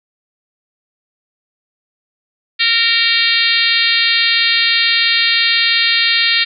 harmonic tone, 461.5 Hz, A#4, 17 cents flat, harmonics 3 / 4 / 5 / 6 / 7 / 8 / 9 / 10, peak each -27 / -18 / -18 / -19 / -20 / -17 / -18 / -23 dBFS, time 2.59-6.45 s, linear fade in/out 20 ms, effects none

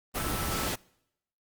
sine tone in noise, 1318.5 Hz, E6, in tune, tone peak -38 dBFS, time 0.17-0.68 s, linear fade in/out 20 ms, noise pink, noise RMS -31 dBFS, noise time 0.14-0.76 s, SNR -10 dB, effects noise-tail reverb RT60 0.8 s tail -25 dB re dry + Opus 32 kbps

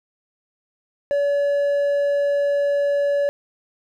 sine tone with hard clipping, 570 Hz, C#5, 48 cents sharp, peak -18 dBFS, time 1.11-3.29 s, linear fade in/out 0 ms, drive 3 dB, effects none

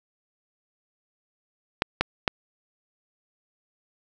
clicks, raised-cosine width 0.3 ms, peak -4 dBFS, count 3, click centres 1.821 / 2.01 / 2.278 s, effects none

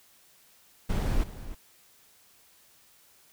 brown noise with echo, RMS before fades -26 dBFS, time 0.89-1.24 s, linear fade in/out 10 ms, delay 310 ms, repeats 1, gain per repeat -14 dB, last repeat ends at 1.55 s, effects white hiss -60 dBFS RMS until 3.32 s

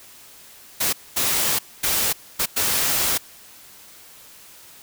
white noise bursts at uneven times, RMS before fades -21 dBFS, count 5, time 0.8-0.93 / 1.16-1.59 / 1.83-2.13 / 2.39-2.46 / 2.56-3.18 s, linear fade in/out 10 ms, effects white hiss -46 dBFS RMS until 4.82 s

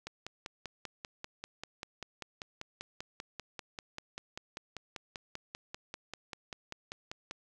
click train, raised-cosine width 0.2 ms, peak -23 dBFS, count 38, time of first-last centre 0.07-7.311 s, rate 5.11 Hz, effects none

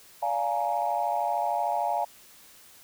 sine chord, Bb dominant seventh, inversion first, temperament just, 582.7 / 699.2 / 839.1 / 932.3 Hz, D5 / F5 / Ab5 / Bb5, -14 / +2 / +18 / 0 cents, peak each -33 / -28 / -28 / -32 dBFS, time 0.22-2.05 s, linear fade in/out 10 ms, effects tanh soft clip ceiling -15 dBFS + white hiss -53 dBFS RMS until 2.83 s

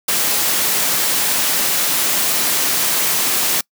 white noise, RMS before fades -17 dBFS, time 0.08-3.61 s, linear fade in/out 5 ms, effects noise-tail reverb RT60 0.1 s tail -26 dB re dry + high-pass 150 Hz 12 dB/octave

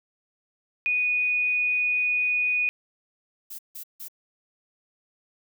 sine tone, 2474 Hz, D#7, 10 cents flat, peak -21 dBFS, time 0.86-2.69 s, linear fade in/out 0 ms
violet noise bursts, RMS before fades -38 dBFS, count 3, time 3.5-4.084 s, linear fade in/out 10 ms, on 88 ms, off 160 ms
effects none

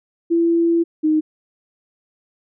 sine tone pair in turn, 336.2 / 310.1 Hz, E4 / D#4, +34 / -6 cents, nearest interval minor second, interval 140 cents, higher first, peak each -13 dBFS, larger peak neither, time 0.3-0.84 / 1.03-1.21 s, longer first, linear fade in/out 20 ms, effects none

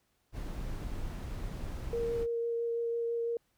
brown noise, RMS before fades -38 dBFS, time 0.32-2.27 s, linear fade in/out 50 ms
sine tone with vibrato, 466.2 Hz, A#4, in tune, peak -30 dBFS, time 1.93-3.37 s, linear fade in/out 2 ms, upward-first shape sine, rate 6 Hz, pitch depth 9 cents each way
effects pink hiss -75 dBFS RMS until 3.57 s

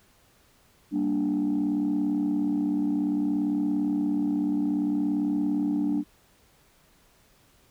sine chord, G minor, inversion none, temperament equal, 196 / 233.1 / 293.7 Hz, G3 / Bb3 / D4, 0 / 0 / 0 cents, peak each -29 / -29 / -23 dBFS, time 0.91-6.04 s, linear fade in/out 50 ms, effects tanh soft clip ceiling -19 dBFS + pink hiss -61 dBFS RMS until 7.7 s

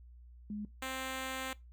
sine / 5% pulse tone pair in turn, 208.9 / 262.5 Hz, G#3 / C4, +10 / +6 cents, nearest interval major third, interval 396 cents, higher second, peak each -37 / -26 dBFS, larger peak second, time 0.5-0.65 / 0.82-1.53 s, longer second, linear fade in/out 2 ms, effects noise-tail reverb RT60 0.2 s tail -20 dB re dry + added 60 Hz sine -52 dBFS peak until 1.72 s

